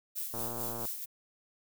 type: noise with tremolo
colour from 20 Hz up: violet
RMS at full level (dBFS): -36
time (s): 0.15-1.06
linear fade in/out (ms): 20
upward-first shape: sine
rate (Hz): 4.5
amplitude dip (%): 50
type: click train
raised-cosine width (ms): 1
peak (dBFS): -27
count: 61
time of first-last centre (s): 0.34-0.853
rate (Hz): 117
effects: none